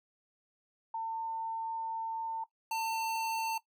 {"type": "tone pair in turn", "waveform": ["sine", "square"], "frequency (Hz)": [901, 897.8], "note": ["A5", "A5"], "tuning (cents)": [41, 35], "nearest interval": "unison", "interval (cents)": 6, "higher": "first", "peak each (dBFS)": [-33, -32], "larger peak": "second", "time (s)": [[0.94, 2.44], [2.71, 3.58]], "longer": "first", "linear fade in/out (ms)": 5, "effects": ["noise-tail reverb RT60 0.1 s tail -17 dB re dry"]}